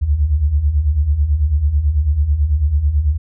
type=beating tone pair; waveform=sine; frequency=67.2 / 76.3 Hz; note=C2 / D#2; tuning=+47 / -33 cents; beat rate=9.1 Hz; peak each=-19 / -13 dBFS; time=0.01-3.18 s; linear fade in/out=20 ms; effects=none